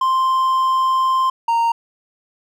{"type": "tone pair in turn", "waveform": "triangle", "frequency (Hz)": [1046.5, 926.4], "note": ["C6", "A#5"], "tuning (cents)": [0, -11], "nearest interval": "major second", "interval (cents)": 211, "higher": "first", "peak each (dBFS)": -12, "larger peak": "neither", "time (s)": [[0.01, 1.3], [1.48, 1.72]], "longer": "first", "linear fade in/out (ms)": 5, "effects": []}